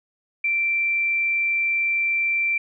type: tone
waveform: sine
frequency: 2349 Hz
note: D7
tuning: in tune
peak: -19 dBFS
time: 0.44-2.58 s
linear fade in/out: 5 ms
effects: none